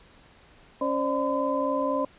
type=tone cluster; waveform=sine; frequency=275.7 / 530 / 594 / 1016 Hz; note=C#4 / C5 / D5 / B5; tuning=-9 / +22 / +20 / +49 cents; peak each=-29 dBFS; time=0.81-2.05 s; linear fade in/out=5 ms; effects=pink hiss -55 dBFS RMS until 2.18 s + resampled to 8000 Hz